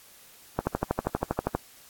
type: click train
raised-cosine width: 1 ms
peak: -10 dBFS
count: 13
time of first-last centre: 0.59-1.55 s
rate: 12.5 Hz
effects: white hiss -53 dBFS RMS until 1.89 s + AAC 64 kbps